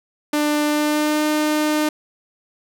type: tone with pitch glide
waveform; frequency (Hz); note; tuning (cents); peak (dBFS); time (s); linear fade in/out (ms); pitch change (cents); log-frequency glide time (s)
sawtooth; 297.7 to 303.8; D4 to D#4; +24 to -41; -13; 0.33-1.89; 5; +35; 0.67-1.25
effects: none